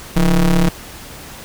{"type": "ring-modulated tone", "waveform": "square", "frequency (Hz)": 79.1, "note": "D#2", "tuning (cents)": 29, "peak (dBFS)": -8, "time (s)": [0.16, 0.69], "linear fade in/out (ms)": 5, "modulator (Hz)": 97, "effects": ["pink hiss -35 dBFS RMS until 1.44 s"]}